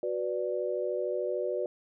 sine chord, B minor, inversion second, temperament equal, 370 / 493.9 / 587.3 Hz, F#4 / B4 / D5, 0 / 0 / 0 cents, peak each -33 dBFS, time 0.03-1.66 s, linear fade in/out 2 ms, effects none

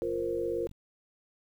sine chord, F suspended fourth, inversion none, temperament just, 349.2 / 465.6 / 523.8 Hz, F4 / Bb4 / C5, 0 / -2 / +2 cents, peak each -33 / -32 / -36 dBFS, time 0.02-0.67 s, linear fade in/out 0 ms
click train, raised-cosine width 5 ms, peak -38 dBFS, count 33, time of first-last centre 0.03-0.714 s, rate 46.8 Hz
effects 10-bit

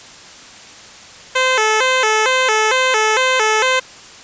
10% pulse tone with vibrato, 473.6 Hz, A#4, 27 cents sharp, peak -4 dBFS, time 1.35-3.8 s, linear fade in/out 10 ms, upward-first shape square, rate 2.2 Hz, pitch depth 150 cents each way, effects white hiss -38 dBFS RMS until 4.23 s + resampled to 16000 Hz

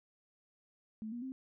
sine tone with pitch steps, 218.2 / 239.3 / 262.5 Hz, A3 / A#3 / C4, -14 / +46 / +6 cents, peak -39 dBFS, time 1.02-1.32 s, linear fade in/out 0 ms, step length 100 ms, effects none

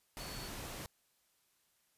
sine tone in noise, 4435 Hz, C#8, in tune, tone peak -50 dBFS, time 0.2-0.48 s, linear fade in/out 0 ms, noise pink, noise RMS -45 dBFS, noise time 0.17-0.86 s, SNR -8 dB, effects white hiss -75 dBFS RMS until 1.97 s + resampled to 32000 Hz

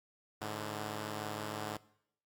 5% pulse tone pair together, 106.2 / 148.19 Hz, G#2 / D3, +39 / +16 cents, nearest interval tritone, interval 577 cents, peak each -28 / -33 dBFS, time 0.41-1.77 s, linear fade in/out 5 ms, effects noise-tail reverb RT60 0.7 s tail -20 dB re dry + Opus 48 kbps

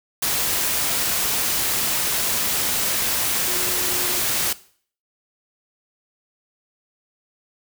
sine tone in noise, 360 Hz, F#4, 47 cents flat, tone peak -33 dBFS, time 3.47-4.2 s, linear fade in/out 5 ms, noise white, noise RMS -22 dBFS, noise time 0.22-4.53 s, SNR -14 dB, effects noise-tail reverb RT60 0.5 s tail -18 dB re dry

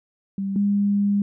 sine tone pair in turn, 196 / 202.3 Hz, G3 / G#3, 0 / -45 cents, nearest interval minor second, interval 55 cents, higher second, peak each -23 / -17 dBFS, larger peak second, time 0.38-0.56 / 0.56-1.22 s, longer second, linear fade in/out 2 ms, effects none

